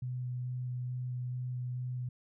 sine tone with vibrato, 125.1 Hz, B2, 23 cents sharp, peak -34 dBFS, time 0.02-2.09 s, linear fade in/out 5 ms, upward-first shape square, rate 2.3 Hz, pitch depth 8 cents each way, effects none

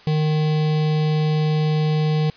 square tone with notch filter, 153.9 Hz, D#3, 19 cents flat, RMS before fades -19 dBFS, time 0.07-2.3 s, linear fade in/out 2 ms, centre 1400 Hz, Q 0.93, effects white hiss -47 dBFS RMS until 2.36 s + resampled to 11025 Hz

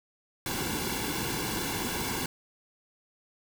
pink noise with comb filter, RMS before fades -32 dBFS, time 0.46-2.26 s, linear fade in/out 2 ms, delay 1.6 ms, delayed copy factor -0.75, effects none

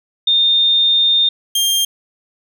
sine / sawtooth tone pair in turn, 3640 / 3198 Hz, A#7 / G7, -42 / +34 cents, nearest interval major second, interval 224 cents, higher first, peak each -10 dBFS, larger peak neither, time 0.27-1.29 / 1.55-1.85 s, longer first, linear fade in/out 5 ms, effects none

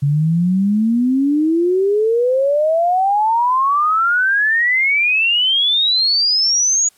sine exponential sweep, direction up, 139 to 6860 Hz, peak -12 dBFS, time 0.02-6.89 s, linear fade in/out 10 ms, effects white hiss -54 dBFS RMS until 6.97 s + low-pass 12000 Hz 12 dB/octave

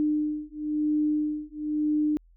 sine beating tone pair, 301.3 / 302.3 Hz, D4 / D#4, +44 / -50 cents, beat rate 1 Hz, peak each -27 dBFS, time 0-2.17 s, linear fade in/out 0 ms, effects added 42 Hz sine -54 dBFS peak until 2.36 s

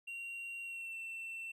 triangle tone with pitch glide, 2754 to 2690 Hz, F7 to E7, -25 to +34 cents, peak -40 dBFS, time 0.07-1.52 s, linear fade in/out 10 ms, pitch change -41 cents, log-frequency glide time 0.62-0.95 s, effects none

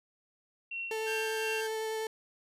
sine tone with tremolo, 2728 Hz, F7, 41 cents flat, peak -34 dBFS, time 0.71-1.61 s, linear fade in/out 5 ms, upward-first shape sine, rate 2.8 Hz, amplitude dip 65%
35% pulse tone with vibrato, 440 Hz, A4, in tune, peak -31 dBFS, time 0.91-2.07 s, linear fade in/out 2 ms, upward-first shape sine, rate 10 Hz, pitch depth 9 cents each way
sawtooth tone, 1586 Hz, G6, 20 cents sharp, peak -34 dBFS, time 1.06-1.68 s, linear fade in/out 20 ms
effects resampled to 32000 Hz

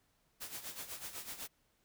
white noise with tremolo, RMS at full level -43 dBFS, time 0.4-1.48 s, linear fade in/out 20 ms, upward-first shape sine, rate 8 Hz, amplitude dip 70%, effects pink hiss -75 dBFS RMS until 1.84 s

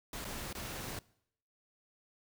pink noise with dropouts, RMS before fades -42 dBFS, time 0.13-0.99 s, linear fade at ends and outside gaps 2 ms, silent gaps 0.245-0.25 / 0.529-0.55 s, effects noise-tail reverb RT60 0.7 s tail -22 dB re dry

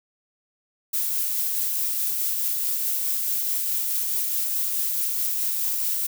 violet noise with tremolo, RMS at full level -24 dBFS, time 0.93-6.07 s, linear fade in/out 10 ms, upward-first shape triangle, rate 4.7 Hz, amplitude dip 25%, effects none

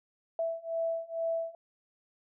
sine beating tone pair, 659.3 / 661.5 Hz, E5 / E5, 0 / +6 cents, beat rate 2.2 Hz, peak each -34 / -33 dBFS, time 0.39-1.55 s, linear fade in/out 2 ms, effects none

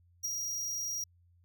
45% pulse tone with ADSR envelope, 5710 Hz, F8, 37 cents sharp, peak -30 dBFS, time 0.23-1.04 s, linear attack 21 ms, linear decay 13 ms, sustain -4 dB, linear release 4 ms, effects added 87 Hz sine -62 dBFS peak until 1.44 s

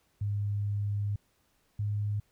sine tone pair in turn, 102.3 / 103.67 Hz, G#2 / G#2, -26 / -3 cents, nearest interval unison, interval 23 cents, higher second, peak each -28 dBFS, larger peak neither, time 0.21-1.16 / 1.79-2.2 s, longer first, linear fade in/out 5 ms, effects pink hiss -71 dBFS RMS until 2.31 s

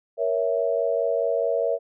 sine chord, A# diminished, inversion none, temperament equal with one note detuned, 469.7 / 554.4 / 659.3 Hz, A#4 / C#5 / E5, +13 / 0 / 0 cents, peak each -25 dBFS, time 0.17-1.79 s, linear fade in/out 50 ms, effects none

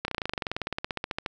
slowing click train, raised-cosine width 0.3 ms, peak -13 dBFS, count 25, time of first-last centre 0.05-1.262 s, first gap 31 ms, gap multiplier 1.04, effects none

